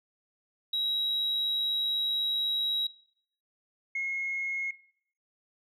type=tone pair in turn; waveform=sine; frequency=3852 / 2162 Hz; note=B7 / C#7; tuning=-44 / -44 cents; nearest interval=minor seventh; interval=1000 cents; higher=first; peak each=-25 / -28 dBFS; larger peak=first; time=0.73-2.87 / 3.95-4.71 s; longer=first; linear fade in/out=5 ms; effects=noise-tail reverb RT60 0.6 s tail -19 dB re dry + tanh soft clip ceiling -24 dBFS